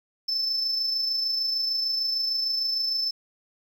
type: tone with amplitude modulation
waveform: sine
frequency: 5274 Hz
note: E8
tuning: in tune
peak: -20 dBFS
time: 0.28-3.11 s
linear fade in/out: 10 ms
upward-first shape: sine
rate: 26.6 Hz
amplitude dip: 45%
effects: tanh soft clip ceiling -21 dBFS + 9-bit